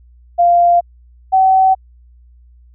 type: tone pair in turn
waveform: sine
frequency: 695 / 760.5 Hz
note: F5 / F#5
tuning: -9 / +47 cents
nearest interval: major second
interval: 156 cents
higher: second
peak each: -7 dBFS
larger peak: neither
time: 0.38-0.81 / 1.32-1.75 s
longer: neither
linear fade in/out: 20 ms
effects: added 60 Hz sine -42 dBFS peak until 2.74 s